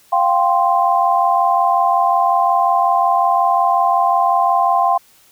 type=chord; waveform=sine; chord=F suspended second; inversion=none; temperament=equal; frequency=698.5 / 784 / 1046.5 Hz; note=F5 / G5 / C6; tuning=0 / 0 / 0 cents; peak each=-16 dBFS; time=0.12-4.98 s; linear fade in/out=10 ms; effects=white hiss -51 dBFS RMS until 5.31 s